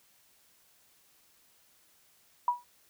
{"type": "tone with exponential decay", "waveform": "sine", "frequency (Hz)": 971, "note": "B5", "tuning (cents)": -30, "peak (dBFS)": -20, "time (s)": [2.48, 2.64], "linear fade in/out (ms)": 2, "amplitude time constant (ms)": 33, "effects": ["white hiss -65 dBFS RMS until 2.89 s"]}